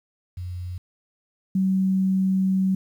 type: tone pair in turn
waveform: sine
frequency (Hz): 89.6 / 189.86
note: F2 / F#3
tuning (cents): +45 / +45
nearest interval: octave + minor second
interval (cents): 1300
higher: second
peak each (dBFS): -29 / -18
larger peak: second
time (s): 0.37-0.78 / 1.55-2.75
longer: second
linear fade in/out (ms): 5
effects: 9-bit